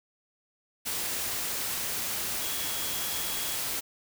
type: tone in noise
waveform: sine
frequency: 3322 Hz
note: G#7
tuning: in tune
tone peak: -40 dBFS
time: 2.4-3.57 s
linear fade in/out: 20 ms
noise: white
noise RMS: -32 dBFS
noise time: 0.85-3.81 s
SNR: -11 dB
effects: none